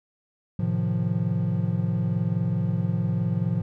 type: chord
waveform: triangle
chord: F dominant seventh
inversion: first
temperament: equal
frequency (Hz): 110 / 130.81 / 155.56 / 174.61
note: A2 / C3 / Eb3 / F3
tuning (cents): 0 / 0 / 0 / 0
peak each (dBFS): -25 / -28 / -28 / -24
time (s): 0.59-3.62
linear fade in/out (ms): 5
effects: none